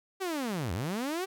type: linear two-way sweep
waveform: sawtooth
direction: down then up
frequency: 393.5 to 77.4 to 393.5 Hz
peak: -27 dBFS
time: 0.2-1.26 s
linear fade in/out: 20 ms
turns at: 0.73 s
effects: none